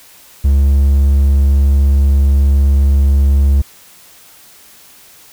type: tone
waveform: triangle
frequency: 69.4 Hz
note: C#2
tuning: 3 cents sharp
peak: -5 dBFS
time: 0.44-3.62 s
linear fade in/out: 10 ms
effects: white hiss -42 dBFS RMS until 5.32 s